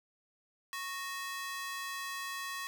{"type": "ring-modulated tone", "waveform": "sawtooth", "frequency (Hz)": 1480, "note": "F#6", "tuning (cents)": 0, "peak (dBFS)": -31, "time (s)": [0.73, 2.67], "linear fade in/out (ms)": 0, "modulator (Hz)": 379, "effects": []}